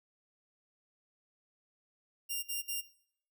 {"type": "tone bursts", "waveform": "5% pulse", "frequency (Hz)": 2794, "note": "F7", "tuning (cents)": 0, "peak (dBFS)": -25, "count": 3, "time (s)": [2.29, 2.816], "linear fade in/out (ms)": 20, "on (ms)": 140, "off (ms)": 53, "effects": ["noise-tail reverb RT60 0.6 s tail -18 dB re dry"]}